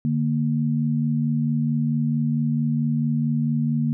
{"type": "tone pair together", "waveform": "sine", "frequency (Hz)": [148.1, 232.6], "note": ["D3", "A#3"], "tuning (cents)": [15, -4], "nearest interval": "minor sixth", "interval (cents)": 781, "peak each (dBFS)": -22, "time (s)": [0.05, 3.93], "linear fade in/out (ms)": 0, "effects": []}